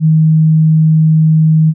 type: tone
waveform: sine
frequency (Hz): 157.8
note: D#3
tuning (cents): +25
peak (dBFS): -5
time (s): 0-1.74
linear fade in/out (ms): 50
effects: none